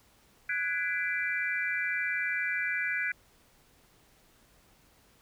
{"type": "chord", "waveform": "sine", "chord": "G# half-diminished seventh", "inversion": "third", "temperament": "equal with one note detuned", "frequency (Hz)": [1480, 1661.2, 2007, 2349], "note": ["F#6", "G#6", "B6", "D7"], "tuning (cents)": [0, 0, 27, 0], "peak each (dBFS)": -34, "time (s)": [0.49, 3.12], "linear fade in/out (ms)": 5, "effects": ["pink hiss -63 dBFS RMS until 5.21 s"]}